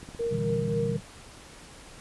click train, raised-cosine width 3 ms, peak -30 dBFS, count 16, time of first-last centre 0.03-0.918 s, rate 16.9 Hz
sine tone with tremolo, 466.2 Hz, A#4, in tune, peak -25 dBFS, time 0.19-0.97 s, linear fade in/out 10 ms, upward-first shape triangle, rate 3.7 Hz, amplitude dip 55%
sine chord, E half-diminished seventh, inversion second, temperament just, 118.67 / 148.33 / 164.81 / 197.78 Hz, Bb2 / D3 / E3 / G3, +31 / +18 / 0 / +16 cents, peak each -33 dBFS, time 0.29-1.01 s, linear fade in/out 50 ms
effects pink hiss -48 dBFS RMS until 2 s + resampled to 24000 Hz

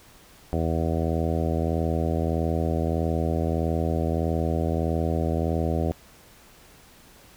harmonic tone, 81.6 Hz, E2, 17 cents flat, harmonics 1 / 2 / 3 / 4 / 5 / 6 / 7 / 8 / 9, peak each -26 / -29 / -31 / -32 / -33 / -34 / -34 / -35 / -36 dBFS, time 0.53-5.92 s, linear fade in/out 0 ms, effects pink hiss -52 dBFS RMS until 7.36 s

